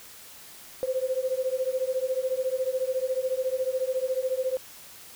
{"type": "beating tone pair", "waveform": "sine", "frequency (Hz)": [511, 525], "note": ["C5", "C5"], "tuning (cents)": [-41, 6], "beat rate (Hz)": 14, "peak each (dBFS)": -28, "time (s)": [0.83, 4.57], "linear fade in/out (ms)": 0, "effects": ["white hiss -47 dBFS RMS until 5.15 s"]}